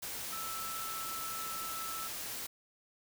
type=tone in noise; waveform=sine; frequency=1318.5 Hz; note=E6; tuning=in tune; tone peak=-41 dBFS; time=0.32-2.08 s; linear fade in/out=10 ms; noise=white; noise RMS=-41 dBFS; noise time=0.02-2.47 s; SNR=-3 dB; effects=none